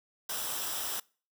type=noise with comb filter; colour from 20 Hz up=white; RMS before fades=-35 dBFS; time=0.29-1 s; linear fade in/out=5 ms; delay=0.45 ms; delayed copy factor=-0.55; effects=noise-tail reverb RT60 0.4 s tail -25 dB re dry